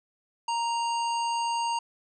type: harmonic tone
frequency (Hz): 932.3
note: A#5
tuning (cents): 0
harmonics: 1 / 3 / 5 / 7 / 9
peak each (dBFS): -26 / -36 / -40 / -43 / -45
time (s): 0.48-1.79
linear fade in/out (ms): 5
effects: none